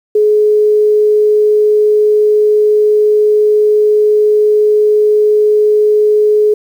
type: tone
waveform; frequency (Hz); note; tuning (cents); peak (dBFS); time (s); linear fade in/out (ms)
sine; 422.9; G#4; +31; -6; 0.15-6.54; 5
effects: 7-bit